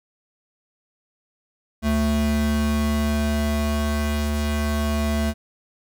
square tone pair together, 73.8 / 221.2 Hz, D2 / A3, +9 / +9 cents, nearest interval octave + perfect fifth, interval 1900 cents, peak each -23 dBFS, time 1.82-5.34 s, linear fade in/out 50 ms, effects none

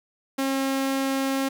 sawtooth tone, 269.8 Hz, C#4, 47 cents flat, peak -19 dBFS, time 0.38-1.49 s, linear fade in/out 10 ms, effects 9-bit

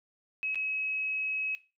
sine tone with dropouts, 2560 Hz, D#7, 49 cents sharp, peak -30 dBFS, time 0.43-1.55 s, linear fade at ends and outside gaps 0 ms, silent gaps 0.546-0.556 s, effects noise-tail reverb RT60 0.3 s tail -17 dB re dry

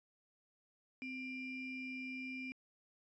triangle ring-modulated tone, 1318.5 Hz, E6, in tune, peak -37 dBFS, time 1.02-2.52 s, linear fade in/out 0 ms, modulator 1060 Hz, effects resampled to 16000 Hz

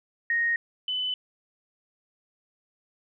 sine tone pair in turn, 1864.7 / 3010 Hz, A#6 / F#7, 0 / +29 cents, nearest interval minor sixth, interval 829 cents, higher second, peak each -22 / -26 dBFS, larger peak first, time 0.3-0.56 / 0.88-1.14 s, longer neither, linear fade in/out 2 ms, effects none

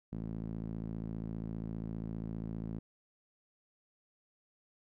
sawtooth tone with band-pass filter, 55 Hz, A1, in tune, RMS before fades -40 dBFS, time 0.12-2.79 s, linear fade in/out 5 ms, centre 200 Hz, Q 1.8, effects none

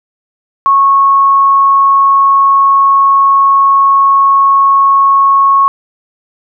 sine tone, 1100 Hz, C#6, 14 cents flat, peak -4 dBFS, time 0.66-5.68 s, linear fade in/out 0 ms, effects none

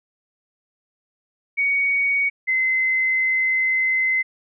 sine tone pair in turn, 2241 / 2055 Hz, C#7 / C7, +18 / -32 cents, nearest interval major second, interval 150 cents, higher first, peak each -17 dBFS, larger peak neither, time 1.57-2.3 / 2.47-4.23 s, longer second, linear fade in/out 20 ms, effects none

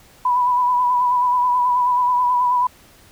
sine tone with vibrato, 987.8 Hz, B5, in tune, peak -14 dBFS, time 0.25-2.67 s, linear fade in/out 5 ms, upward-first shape sine, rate 9.3 Hz, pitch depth 33 cents each way, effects pink hiss -49 dBFS RMS until 3.11 s

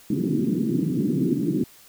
white band-pass noise, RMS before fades -23 dBFS, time 0.1-1.64 s, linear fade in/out 5 ms, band 140 to 340 Hz, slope 48 dB/octave, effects white hiss -51 dBFS RMS until 1.88 s

